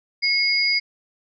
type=tone pair together; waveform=sine; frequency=2178 / 4889 Hz; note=C#7 / D#8; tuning=-31 / -31 cents; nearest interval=octave + major second; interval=1400 cents; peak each=-20 dBFS; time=0.22-0.8 s; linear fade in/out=20 ms; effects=none